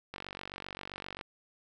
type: click train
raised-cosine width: 0.3 ms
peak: -24 dBFS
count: 52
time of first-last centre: 0.14-1.211 s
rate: 47.6 Hz
effects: none